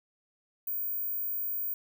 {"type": "tone", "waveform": "sine", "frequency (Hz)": 15250, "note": "A#9", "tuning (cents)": 38, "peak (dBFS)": -30, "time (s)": [0.67, 1.74], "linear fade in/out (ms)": 5, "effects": []}